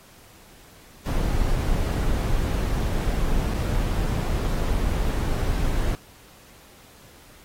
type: noise with dropouts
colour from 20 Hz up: brown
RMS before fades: -23 dBFS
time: 1.06-5.95 s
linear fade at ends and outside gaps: 0 ms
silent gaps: 3.536-3.544 s
effects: pink hiss -51 dBFS RMS until 7.44 s + AAC 48 kbps